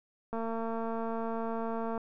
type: click train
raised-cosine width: 1 ms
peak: -23 dBFS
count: 375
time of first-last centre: 0.33-1.978 s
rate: 227 Hz
effects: none